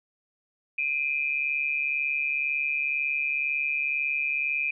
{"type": "tone pair together", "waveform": "sine", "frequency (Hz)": [2395, 2537], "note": ["D7", "D#7"], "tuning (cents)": [33, 33], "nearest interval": "minor second", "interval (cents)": 100, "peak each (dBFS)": [-27, -28], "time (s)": [0.78, 4.71], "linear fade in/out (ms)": 5, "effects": []}